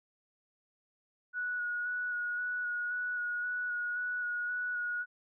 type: tone with vibrato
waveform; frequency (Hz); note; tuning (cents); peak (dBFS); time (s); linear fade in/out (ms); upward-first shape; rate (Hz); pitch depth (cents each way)
sine; 1461; F#6; -22; -32; 1.33-5.06; 50; square; 1.9; 13
effects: none